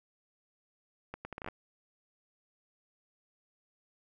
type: accelerating click train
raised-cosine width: 0.5 ms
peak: -25 dBFS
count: 9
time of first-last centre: 1.14-1.486 s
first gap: 110 ms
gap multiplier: 0.7
effects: none